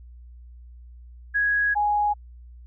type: tone pair in turn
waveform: sine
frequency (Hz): 1661.2 / 830.6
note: G#6 / G#5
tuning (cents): 0 / 0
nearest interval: octave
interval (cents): 1200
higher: first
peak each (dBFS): -19 / -19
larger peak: neither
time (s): 1.34-1.75 / 1.75-2.14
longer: first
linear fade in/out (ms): 20
effects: added 60 Hz sine -42 dBFS peak until 2.66 s